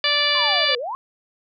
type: harmonic tone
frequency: 584 Hz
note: D5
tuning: 10 cents flat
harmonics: 1 / 2 / 3 / 4 / 5 / 6 / 7 / 8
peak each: -28 / -28 / -25 / -25 / -24 / -23 / -28 / -24 dBFS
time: 0.04-0.75 s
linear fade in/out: 2 ms
type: exponential two-way sweep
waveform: sine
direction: down then up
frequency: 1108.7 to 466.2 to 1108.7 Hz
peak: -25 dBFS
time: 0.35-0.95 s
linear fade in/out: 0 ms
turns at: 0.78 s
effects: none